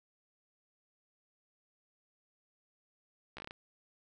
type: slowing click train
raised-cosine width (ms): 0.3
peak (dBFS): -28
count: 7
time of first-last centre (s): 3.37-3.509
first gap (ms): 14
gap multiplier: 1.2
effects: none